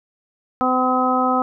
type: harmonic tone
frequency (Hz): 255.1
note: C4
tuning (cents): -44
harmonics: 1 / 2 / 3 / 4 / 5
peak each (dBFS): -21 / -24 / -21 / -25 / -20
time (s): 0.61-1.42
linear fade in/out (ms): 0
effects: none